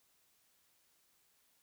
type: silence
effects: white hiss -73 dBFS RMS until 1.62 s